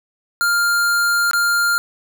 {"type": "tone with dropouts", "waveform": "square", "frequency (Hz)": 1400, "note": "F6", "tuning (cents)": 4, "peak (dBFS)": -15, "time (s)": [0.41, 1.78], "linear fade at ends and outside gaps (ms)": 0, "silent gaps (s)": [1.311, 1.333], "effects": []}